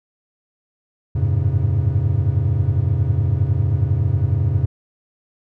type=tone cluster; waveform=triangle; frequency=86.8 / 99.1 / 108.8 / 134.9 Hz; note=F2 / G2 / A2 / C#3; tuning=-10 / +19 / -19 / -47 cents; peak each=-19 dBFS; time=1.15-4.66 s; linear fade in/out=10 ms; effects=none